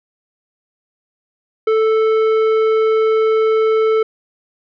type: tone with tanh clipping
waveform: sine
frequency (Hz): 440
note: A4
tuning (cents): 0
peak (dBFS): -13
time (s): 1.67-4.03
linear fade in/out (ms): 5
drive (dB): 11
effects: none